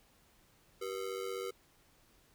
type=ring-modulated tone; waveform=square; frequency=432.5 Hz; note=A4; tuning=30 cents flat; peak=-35 dBFS; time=0.81-1.51 s; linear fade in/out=10 ms; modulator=47.9 Hz; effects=pink hiss -67 dBFS RMS until 2.34 s